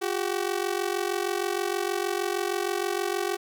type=ring-modulated tone; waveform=sawtooth; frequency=380 Hz; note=F#4; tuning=46 cents sharp; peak=-19 dBFS; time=0.01-3.37 s; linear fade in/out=20 ms; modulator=23.2 Hz; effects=none